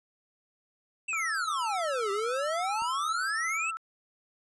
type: exponential two-way sweep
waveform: square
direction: down then up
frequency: 2722 to 388.8 to 2722 Hz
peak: -30 dBFS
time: 1.08-3.71 s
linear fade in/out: 10 ms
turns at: 2.11 s
type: tone with vibrato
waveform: sine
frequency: 1318.5 Hz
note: E6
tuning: in tune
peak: -33 dBFS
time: 1.13-3.77 s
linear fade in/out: 0 ms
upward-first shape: sine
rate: 16 Hz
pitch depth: 28 cents each way
type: noise with exponential growth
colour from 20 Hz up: violet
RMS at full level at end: -41 dBFS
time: 2.26-2.37 s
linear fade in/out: 2 ms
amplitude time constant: 23 ms
type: click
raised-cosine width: 3 ms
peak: -39 dBFS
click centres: 2.821 s
effects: resampled to 24000 Hz